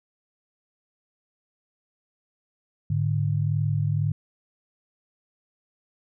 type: tone pair together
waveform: sine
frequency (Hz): 105.6 / 147.56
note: G#2 / D3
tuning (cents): +29 / +9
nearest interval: tritone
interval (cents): 580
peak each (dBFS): -24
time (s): 2.9-4.12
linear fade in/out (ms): 5
effects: none